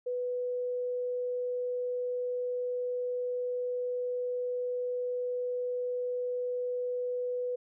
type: tone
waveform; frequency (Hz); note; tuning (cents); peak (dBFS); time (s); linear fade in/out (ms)
sine; 494.8; B4; +3; -30; 0.06-7.56; 10
effects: none